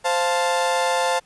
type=chord; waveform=35% pulse; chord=F major; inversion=second; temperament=equal; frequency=523.3 / 698.5 / 880 Hz; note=C5 / F5 / A5; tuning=0 / 0 / 0 cents; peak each=-21 / -23 / -21 dBFS; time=0.04-1.2 s; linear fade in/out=20 ms; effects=pink hiss -57 dBFS RMS until 1.25 s + resampled to 24000 Hz